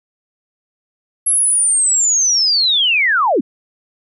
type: linear sweep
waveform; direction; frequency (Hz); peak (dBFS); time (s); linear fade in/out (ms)
sine; down; 11175 to 202.3; -11; 1.26-3.41; 10
effects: none